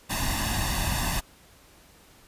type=noise with comb filter; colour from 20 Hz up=pink; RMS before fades=-27 dBFS; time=0.09-1.21 s; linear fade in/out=20 ms; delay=1.1 ms; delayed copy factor=+0.85; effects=pink hiss -55 dBFS RMS until 2.27 s + resampled to 32000 Hz